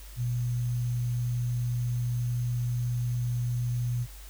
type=tone with sample-and-hold; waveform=sine; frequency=121.3 Hz; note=B2; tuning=31 cents flat; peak=-26 dBFS; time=0.16-4.07 s; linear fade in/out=50 ms; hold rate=6300 Hz; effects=added 50 Hz sine -43 dBFS peak until 4.29 s + white hiss -51 dBFS RMS until 4.29 s